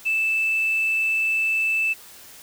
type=tone; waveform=sine; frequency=2637 Hz; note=E7; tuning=in tune; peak=-18 dBFS; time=0.05-1.94 s; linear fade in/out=20 ms; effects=tanh soft clip ceiling -15 dBFS + white hiss -45 dBFS RMS until 2.42 s